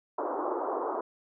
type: band-pass noise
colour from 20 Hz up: pink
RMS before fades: -32 dBFS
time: 0.18-1.01 s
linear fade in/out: 5 ms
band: 320 to 1200 Hz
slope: 48 dB/octave
effects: none